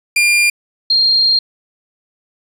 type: tone pair in turn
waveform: 40% pulse / sine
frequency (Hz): 2400 / 4210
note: D7 / C8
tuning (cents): +37 / +10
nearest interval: minor seventh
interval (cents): 973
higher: second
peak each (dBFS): -9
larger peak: neither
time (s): 0.16-0.5 / 0.9-1.39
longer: second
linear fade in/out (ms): 5
effects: resampled to 32000 Hz + 8-bit